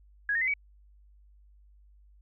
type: tone with pitch steps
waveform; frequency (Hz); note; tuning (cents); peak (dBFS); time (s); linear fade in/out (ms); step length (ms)
sine; 1661.2 / 1843.2 / 2045 / 2269; G#6 / A#6 / C7 / C#7; 0 / -20 / -40 / +40; -25; 0.29-0.538; 2; 62
effects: added 50 Hz sine -55 dBFS peak until 2.21 s